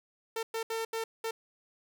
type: tone bursts at uneven times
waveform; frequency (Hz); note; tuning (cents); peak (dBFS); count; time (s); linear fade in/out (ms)
sawtooth; 451; A4; +43; -28; 5; 0.36-0.43 / 0.54-0.63 / 0.7-0.85 / 0.93-1.04 / 1.24-1.31; 5
effects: none